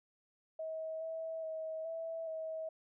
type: tone with pitch steps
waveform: sine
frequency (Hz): 639 / 648 / 638 / 655 / 640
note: D#5 / E5 / D#5 / E5 / D#5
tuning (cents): +46 / -30 / +43 / -11 / +49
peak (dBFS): -38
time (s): 0.59-2.69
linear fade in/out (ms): 5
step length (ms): 420
effects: none